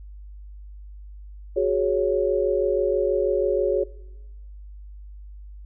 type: chord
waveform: sine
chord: F# suspended second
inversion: none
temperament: just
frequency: 370 / 416.2 / 555 Hz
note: F#4 / G#4 / C#5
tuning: 0 / +4 / +2 cents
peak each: -23 dBFS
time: 1.56-3.84 s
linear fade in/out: 10 ms
effects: noise-tail reverb RT60 1.0 s tail -21 dB re dry + added 50 Hz sine -38 dBFS peak until 5.65 s